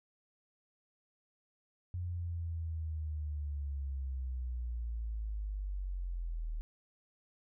sine linear sweep, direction down, 89.4 to 38.51 Hz, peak -35 dBFS, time 1.94-6.61 s, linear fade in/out 0 ms, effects none

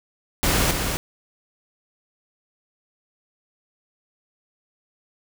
pink noise with echo, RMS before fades -20 dBFS, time 0.43-0.71 s, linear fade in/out 0 ms, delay 260 ms, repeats 1, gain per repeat -5 dB, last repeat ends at 0.97 s, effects none

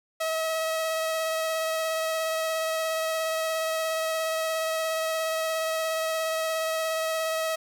sawtooth tone with vibrato, 642 Hz, E5, 46 cents flat, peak -22 dBFS, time 0.2-7.56 s, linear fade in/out 10 ms, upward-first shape sine, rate 17 Hz, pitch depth 13 cents each way, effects none

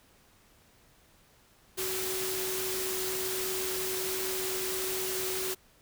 sine tone in noise, 375.3 Hz, F#4, 25 cents sharp, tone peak -35 dBFS, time 1.77-5.55 s, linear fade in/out 20 ms, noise white, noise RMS -34 dBFS, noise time 1.77-5.55 s, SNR -4 dB, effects pink hiss -62 dBFS RMS until 5.81 s

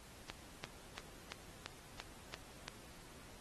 click train, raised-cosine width 0.2 ms, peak -25 dBFS, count 8, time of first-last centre 0.3-2.681 s, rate 2.94 Hz, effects pink hiss -58 dBFS RMS until 3.4 s + AAC 32 kbps

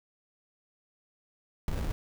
brown noise with sample-and-hold, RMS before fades -31 dBFS, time 1.68-1.92 s, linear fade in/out 2 ms, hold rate 1050 Hz, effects none

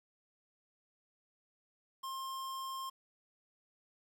square tone, 1062 Hz, C6, 25 cents sharp, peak -40 dBFS, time 2.03-2.9 s, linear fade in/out 10 ms, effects 11-bit

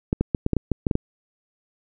clicks, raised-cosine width 3 ms, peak -7 dBFS, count 10, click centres 0.129 / 0.21 / 0.348 / 0.464 / 0.533 / 0.567 / 0.717 / 0.868 / 0.912 / 0.954 s, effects none

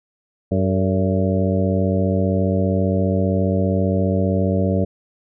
harmonic tone with a mistuned harmonic, 95 Hz, F#2, 46 cents sharp, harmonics 1 / 2 / 3 / 4 / 5 / 6 / 7, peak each -20 / -20 / -26 / -28 / -26 / -25 / -30 dBFS, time 0.51-4.85 s, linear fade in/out 10 ms, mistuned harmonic 5, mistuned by -63 cents, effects none

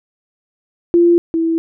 sine tone pair in turn, 344 / 328.4 Hz, F4 / E4, -26 / -6 cents, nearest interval minor second, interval 80 cents, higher first, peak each -7 / -13 dBFS, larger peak first, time 0.94-1.18 / 1.34-1.58 s, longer neither, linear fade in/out 0 ms, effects none

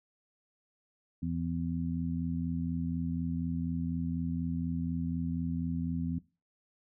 harmonic tone, 84.1 Hz, E2, 35 cents sharp, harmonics 1 / 2 / 3, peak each -38 / -34 / -35 dBFS, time 1.22-6.19 s, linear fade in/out 10 ms, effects noise-tail reverb RT60 0.3 s tail -19 dB re dry

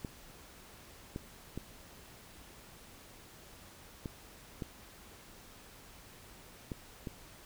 clicks, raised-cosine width 3 ms, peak -25 dBFS, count 7, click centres 0.048 / 1.161 / 1.576 / 4.058 / 4.622 / 6.718 / 7.072 s, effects pink hiss -55 dBFS RMS until 7.45 s

